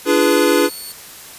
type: chord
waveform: square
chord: D diminished seventh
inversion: none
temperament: equal with one note detuned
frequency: 293.7 / 342.8 / 415.3 / 493.9 Hz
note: D4 / F4 / Ab4 / Cb5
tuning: 0 / -32 / 0 / 0 cents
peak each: -18 dBFS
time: 0.05-0.7 s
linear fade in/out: 50 ms
type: tone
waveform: 5% pulse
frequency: 4427 Hz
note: C#8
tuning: 3 cents flat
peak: -22 dBFS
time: 0.21-0.92 s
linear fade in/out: 2 ms
effects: white hiss -37 dBFS RMS until 1.38 s + resampled to 32000 Hz